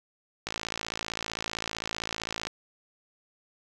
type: click train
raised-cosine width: 0.2 ms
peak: -14 dBFS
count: 112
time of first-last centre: 0.47-2.47 s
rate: 55.5 Hz
effects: none